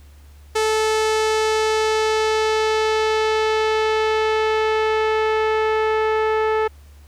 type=tone with low-pass filter sweep; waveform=sawtooth; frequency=436.1 Hz; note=A4; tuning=15 cents flat; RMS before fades=-19 dBFS; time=0.55-6.68 s; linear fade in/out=10 ms; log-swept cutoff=8400 to 1800 Hz; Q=0.92; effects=added 72 Hz sine -42 dBFS peak until 7.07 s + pink hiss -55 dBFS RMS until 7.07 s